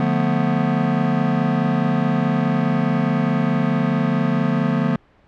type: chord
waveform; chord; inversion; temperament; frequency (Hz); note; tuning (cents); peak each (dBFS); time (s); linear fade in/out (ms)
square; B half-diminished seventh; first; just; 148.16 / 177.8 / 222.2 / 246.9; D3 / F3 / A3 / B3; +16 / +31 / +17 / 0; -23; 0-4.96; 2
effects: pink hiss -54 dBFS RMS until 5.27 s + low-pass 2000 Hz 12 dB/octave